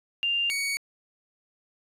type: tone pair in turn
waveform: sine / sawtooth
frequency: 2794 / 2239 Hz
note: F7 / C#7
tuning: 0 / +17 cents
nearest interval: major third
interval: 383 cents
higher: first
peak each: -23 dBFS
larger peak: neither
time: 0.23-0.5 / 0.5-0.77 s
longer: neither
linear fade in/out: 0 ms
effects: resampled to 32000 Hz + 10-bit